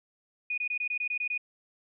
sine tone bursts, 2467 Hz, D#7, 15 cents flat, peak -28 dBFS, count 9, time 0.5-1.378 s, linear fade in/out 5 ms, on 78 ms, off 22 ms, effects none

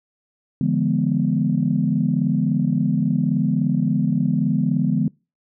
sine chord, D diminished seventh, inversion none, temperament equal with one note detuned, 146.83 / 170.43 / 207.7 / 246.9 Hz, D3 / F3 / Ab3 / Cb4, 0 / -42 / 0 / 0 cents, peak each -22 dBFS, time 0.61-5.08 s, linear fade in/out 2 ms, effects noise-tail reverb RT60 0.3 s tail -26 dB re dry + tanh soft clip ceiling -6 dBFS

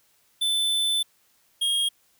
square tone pair in turn, 3520 / 3256 Hz, A7 / G#7, 0 / -35 cents, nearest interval minor second, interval 135 cents, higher first, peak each -22 dBFS, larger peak neither, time 0.41-1.03 / 1.61-1.89 s, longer first, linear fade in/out 10 ms, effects white hiss -64 dBFS RMS until 2.19 s

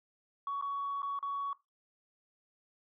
sine tone with dropouts, 1121 Hz, C#6, 19 cents sharp, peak -32 dBFS, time 0.47-1.53 s, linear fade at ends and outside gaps 2 ms, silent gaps 0.613-0.623 / 1.02-1.029 / 1.19-1.227 s, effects noise-tail reverb RT60 0.2 s tail -18 dB re dry + tanh soft clip ceiling -29 dBFS

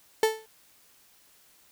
35% pulse tone with exponential decay, 440 Hz, A4, in tune, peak -15 dBFS, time 0.23-0.46 s, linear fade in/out 2 ms, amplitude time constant 50 ms, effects white hiss -60 dBFS RMS until 1.71 s

